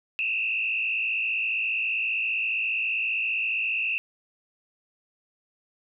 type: tone with frequency modulation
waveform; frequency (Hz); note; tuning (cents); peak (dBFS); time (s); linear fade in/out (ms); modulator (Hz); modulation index
sine; 2637; E7; 0; -24; 0.19-3.98; 0; 55; 2.2
effects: none